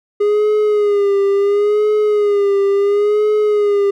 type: tone with vibrato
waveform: triangle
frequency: 410.4 Hz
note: G#4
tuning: 21 cents flat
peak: -9 dBFS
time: 0.2-3.91 s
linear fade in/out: 10 ms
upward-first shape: sine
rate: 0.72 Hz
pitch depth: 58 cents each way
effects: none